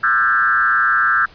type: tone with frequency modulation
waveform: sine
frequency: 1466 Hz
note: F#6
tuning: 16 cents flat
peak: -12 dBFS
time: 0.03-1.26 s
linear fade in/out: 10 ms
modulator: 127 Hz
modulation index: 1.7
effects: pink hiss -45 dBFS RMS until 1.34 s + resampled to 11025 Hz

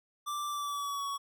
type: tone with pitch glide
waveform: square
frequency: 1174.7 to 1121 Hz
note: D6 to C#6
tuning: 0 to +19 cents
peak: -34 dBFS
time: 0.26-1.18 s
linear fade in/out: 20 ms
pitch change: -81 cents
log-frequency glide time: 0.48-1.06 s
effects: none

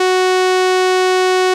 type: tone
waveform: sawtooth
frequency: 370 Hz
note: F#4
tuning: in tune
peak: -7 dBFS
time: 0-1.54 s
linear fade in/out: 5 ms
effects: low-pass 7000 Hz 12 dB/octave + 8-bit

